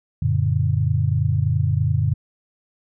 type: chord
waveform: sine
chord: Gb augmented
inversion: none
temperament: just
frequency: 92.5 / 115.62 / 144.53 Hz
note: Gb2 / Bb2 / D3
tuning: 0 / -14 / -27 cents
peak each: -21 dBFS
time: 0.22-2.14 s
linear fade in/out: 5 ms
effects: none